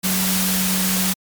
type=tone in noise; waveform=sine; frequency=187.2 Hz; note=F#3; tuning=20 cents sharp; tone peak=-21 dBFS; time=0.03-1.14 s; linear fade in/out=20 ms; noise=white; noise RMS=-21 dBFS; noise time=0.03-1.14 s; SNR=-3 dB; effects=MP3 96 kbps